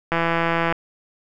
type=click train; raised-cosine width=0.5 ms; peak=-6 dBFS; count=102; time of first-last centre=0.12-0.725 s; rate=167 Hz; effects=none